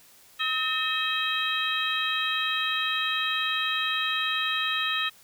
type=harmonic tone with a mistuned harmonic; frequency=639 Hz; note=D#5; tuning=46 cents sharp; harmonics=2 / 3 / 4 / 5 / 6; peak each=-31 / -31 / -31 / -31 / -31 dBFS; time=0.39-5.1 s; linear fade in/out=20 ms; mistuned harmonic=3; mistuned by=-94 cents; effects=white hiss -55 dBFS RMS until 5.23 s